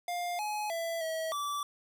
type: tone with pitch steps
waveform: square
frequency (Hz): 704 / 843 / 666 / 644 / 1159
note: F5 / G#5 / E5 / E5 / D6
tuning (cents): +14 / +26 / +18 / -41 / -23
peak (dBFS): -33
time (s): 0.08-1.63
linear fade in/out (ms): 2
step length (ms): 310
effects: none